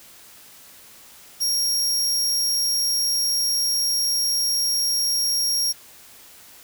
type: tone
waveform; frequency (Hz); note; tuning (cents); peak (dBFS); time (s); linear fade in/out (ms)
sawtooth; 5588; F8; 0; -17; 1.4-5.73; 20
effects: white hiss -47 dBFS RMS until 6.63 s